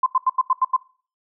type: tone bursts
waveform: sine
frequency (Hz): 1034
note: C6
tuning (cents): -21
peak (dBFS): -14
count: 7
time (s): 0.03-0.765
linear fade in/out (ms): 5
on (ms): 33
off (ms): 84
effects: noise-tail reverb RT60 0.4 s tail -20 dB re dry